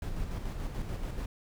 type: noise with tremolo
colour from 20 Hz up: brown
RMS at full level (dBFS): -34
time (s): 0.02-1.26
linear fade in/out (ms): 2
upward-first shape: square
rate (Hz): 6.9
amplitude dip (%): 35
effects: none